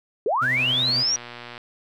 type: linear sweep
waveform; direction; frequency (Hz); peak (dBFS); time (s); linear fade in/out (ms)
sine; up; 366.9 to 5820; -19; 0.26-1.16; 2
type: tone with tremolo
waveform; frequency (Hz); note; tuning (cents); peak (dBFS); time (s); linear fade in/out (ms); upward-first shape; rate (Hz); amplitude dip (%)
30% pulse; 126.9; B2; +47; -26; 0.41-1.04; 20; sine; 11; 25
type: click train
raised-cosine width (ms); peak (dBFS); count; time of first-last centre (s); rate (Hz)
0.3; -21; 122; 0.57-1.578; 120
effects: none